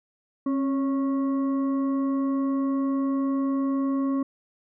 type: tone with frequency modulation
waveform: sine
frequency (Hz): 271.1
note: C#4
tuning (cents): -38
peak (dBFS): -22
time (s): 0.46-4.23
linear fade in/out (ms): 5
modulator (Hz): 828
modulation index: 0.4
effects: none